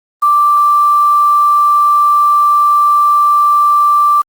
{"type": "tone with quantisation", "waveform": "sine", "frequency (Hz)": 1174.7, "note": "D6", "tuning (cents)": 0, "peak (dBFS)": -6, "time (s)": [0.22, 4.22], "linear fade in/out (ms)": 10, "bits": 5, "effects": ["Opus 32 kbps"]}